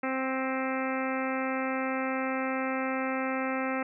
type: harmonic tone with a mistuned harmonic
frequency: 262.7 Hz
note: C4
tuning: 7 cents sharp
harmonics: 1 / 2 / 3 / 4 / 5 / 6 / 7 / 8 / 9 / 10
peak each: -32 / -34 / -37 / -41 / -37 / -41 / -41 / -40 / -43 / -44 dBFS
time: 0.03-3.83 s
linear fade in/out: 5 ms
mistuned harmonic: 7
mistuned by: +23 cents
effects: none